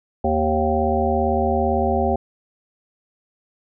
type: harmonic tone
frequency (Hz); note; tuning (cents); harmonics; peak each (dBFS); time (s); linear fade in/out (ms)
77.78; D#2; 0; 1 / 3 / 5 / 7 / 9 / 10; -24 / -24 / -24 / -24 / -24 / -24; 0.24-2.16; 5
effects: none